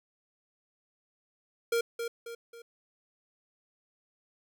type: tone with echo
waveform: square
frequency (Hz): 466.2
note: A#4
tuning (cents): 0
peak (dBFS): -26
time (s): 1.72-1.81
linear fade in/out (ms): 5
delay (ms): 270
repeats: 3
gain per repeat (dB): -7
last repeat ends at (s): 2.62
effects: none